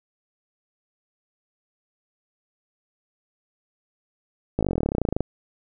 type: slowing click train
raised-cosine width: 2 ms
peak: -9 dBFS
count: 23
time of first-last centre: 4.59-5.206 s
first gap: 18 ms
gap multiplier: 1.04
effects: none